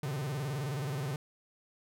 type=tone with vibrato; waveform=45% pulse; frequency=138.8 Hz; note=C#3; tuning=3 cents sharp; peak=-33 dBFS; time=0.03-1.16 s; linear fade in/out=2 ms; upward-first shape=square; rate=19 Hz; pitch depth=140 cents each way; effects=none